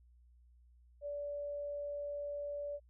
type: tone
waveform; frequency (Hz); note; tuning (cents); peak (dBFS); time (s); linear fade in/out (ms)
sine; 578; D5; -28; -38; 1.01-2.8; 50
effects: added 60 Hz sine -61 dBFS peak until 2.89 s